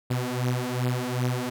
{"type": "beating tone pair", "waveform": "sawtooth", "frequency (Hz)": [123.47, 126.07], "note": ["B2", "B2"], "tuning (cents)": [0, 36], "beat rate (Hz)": 2.6, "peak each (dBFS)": -24, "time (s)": [0.1, 1.5], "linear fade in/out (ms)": 10, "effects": []}